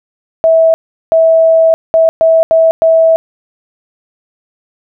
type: tone bursts at uneven times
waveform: sine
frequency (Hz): 651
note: E5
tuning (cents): -22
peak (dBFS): -4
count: 6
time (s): 0.44-0.74 / 1.12-1.74 / 1.94-2.09 / 2.21-2.43 / 2.51-2.71 / 2.82-3.16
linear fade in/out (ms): 0
effects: none